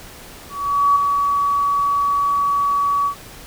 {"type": "tone with ADSR envelope", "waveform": "sine", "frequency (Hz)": 1135, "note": "C#6", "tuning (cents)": 41, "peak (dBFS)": -10, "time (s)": [0.49, 3.15], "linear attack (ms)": 470, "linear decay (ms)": 4, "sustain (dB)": -5, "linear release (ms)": 89, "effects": ["pink hiss -39 dBFS RMS until 3.46 s"]}